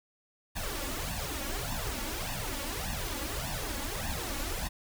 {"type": "noise with flanger", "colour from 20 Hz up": "pink", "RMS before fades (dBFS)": -35, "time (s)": [0.55, 4.69], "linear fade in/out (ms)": 20, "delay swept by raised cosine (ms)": [1.1, 3.6], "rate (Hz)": 1.7, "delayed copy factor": 1, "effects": []}